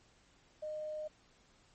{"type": "tone with quantisation", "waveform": "sine", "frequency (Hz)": 613, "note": "D#5", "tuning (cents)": -26, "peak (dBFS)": -38, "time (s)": [0.62, 1.08], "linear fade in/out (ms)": 10, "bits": 11, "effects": ["pink hiss -67 dBFS RMS until 1.74 s", "MP3 32 kbps"]}